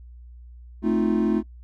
triangle chord, F dominant seventh, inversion first, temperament equal, 220 / 261.6 / 311.1 / 349.2 Hz, A3 / C4 / Eb4 / F4, 0 / 0 / 0 / 0 cents, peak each -20 / -26 / -23 / -23 dBFS, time 0.82-1.43 s, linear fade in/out 50 ms, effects noise-tail reverb RT60 0.1 s tail -22 dB re dry + added 60 Hz sine -41 dBFS peak until 1.63 s

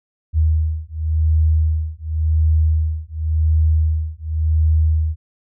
sine beating tone pair, 78.3 / 79.21 Hz, D#2 / D#2, +11 / +32 cents, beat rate 0.91 Hz, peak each -17 dBFS, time 0.33-5.16 s, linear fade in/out 50 ms, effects none

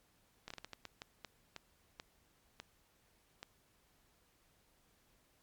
slowing click train, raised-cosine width 0.2 ms, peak -28 dBFS, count 13, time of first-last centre 0.48-3.43 s, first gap 24 ms, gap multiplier 1.38, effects pink hiss -72 dBFS RMS until 5.42 s + MP3 96 kbps

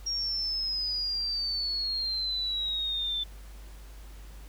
sine exponential sweep, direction down, 5610 to 3520 Hz, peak -28 dBFS, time 0.06-3.24 s, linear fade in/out 10 ms, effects added 50 Hz sine -43 dBFS peak until 4.48 s + pink hiss -55 dBFS RMS until 4.48 s

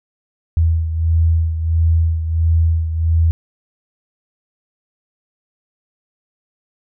sine beating tone pair, 81.6 / 83.1 Hz, E2 / E2, -17 / +15 cents, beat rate 1.5 Hz, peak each -13 / -20 dBFS, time 0.57-3.31 s, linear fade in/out 0 ms, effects none

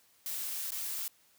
blue noise with dropouts, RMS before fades -37 dBFS, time 0.26-1.08 s, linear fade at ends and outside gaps 1 ms, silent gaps 0.706-0.719 s, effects white hiss -66 dBFS RMS until 1.38 s + high-pass 60 Hz 12 dB/octave

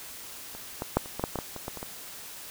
clicks, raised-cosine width 1 ms, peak -28 / -17 / -7 / -28 / -18 / -11 / -16 / -16 / -23 / -19 / -24 / -22 dBFS, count 12, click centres 0.55 / 0.821 / 0.97 / 1.059 / 1.196 / 1.239 / 1.357 / 1.388 / 1.563 / 1.681 / 1.773 / 1.829 s, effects white hiss -43 dBFS RMS until 2.5 s

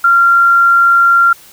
sine tone, 1381 Hz, F6, 20 cents flat, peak -5 dBFS, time 0.04-1.33 s, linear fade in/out 5 ms, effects white hiss -40 dBFS RMS until 1.52 s

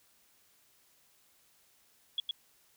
sine tone with echo, 3358 Hz, G#7, 18 cents sharp, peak -29 dBFS, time 2.18-2.2 s, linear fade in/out 2 ms, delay 110 ms, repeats 1, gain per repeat -2 dB, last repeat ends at 2.31 s, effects white hiss -67 dBFS RMS until 2.76 s

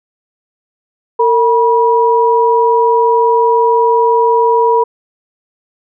sine tone pair together, 456.4 / 967 Hz, A#4 / B5, -37 / -37 cents, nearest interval octave + minor second, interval 1300 cents, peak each -10 dBFS, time 1.19-4.84 s, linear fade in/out 10 ms, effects none

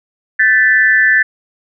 sine tone with amplitude modulation, 1760 Hz, A6, in tune, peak -3 dBFS, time 0.39-1.23 s, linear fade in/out 10 ms, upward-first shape sine, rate 222 Hz, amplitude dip 95%, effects none

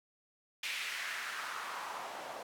white noise with band-pass filter sweep, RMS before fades -41 dBFS, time 0.63-2.43 s, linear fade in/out 5 ms, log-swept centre 2600 to 640 Hz, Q 2.1, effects none

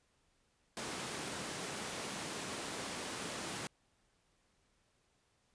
pink high-pass noise, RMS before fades -42 dBFS, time 0.77-3.67 s, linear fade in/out 0 ms, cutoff 170 Hz, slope 12 dB/octave, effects pink hiss -75 dBFS RMS until 5.54 s + resampled to 22050 Hz

